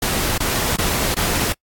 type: noise bursts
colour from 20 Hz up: pink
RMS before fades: -20 dBFS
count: 4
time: 0.02-1.526 s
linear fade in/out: 5 ms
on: 360 ms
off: 22 ms
effects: noise-tail reverb RT60 0.1 s tail -26 dB re dry + AAC 64 kbps